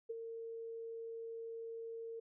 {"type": "tone with ADSR envelope", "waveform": "sine", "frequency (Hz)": 456.4, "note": "A#4", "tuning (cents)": -37, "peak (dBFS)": -37, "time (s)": [0.09, 2.2], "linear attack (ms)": 14, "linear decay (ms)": 22, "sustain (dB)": -6, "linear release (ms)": 8, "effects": []}